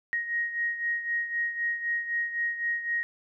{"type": "beating tone pair", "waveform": "sine", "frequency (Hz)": [1877, 1880.9], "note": ["A#6", "A#6"], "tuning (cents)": [11, 15], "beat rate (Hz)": 3.9, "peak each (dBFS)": [-28, -34], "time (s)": [0.13, 3.03], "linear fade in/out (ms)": 0, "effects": []}